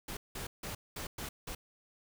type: noise bursts at uneven times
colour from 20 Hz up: pink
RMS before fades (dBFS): -41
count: 6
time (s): 0.08-0.17 / 0.35-0.47 / 0.63-0.75 / 0.96-1.07 / 1.18-1.29 / 1.47-1.55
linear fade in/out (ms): 5
effects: none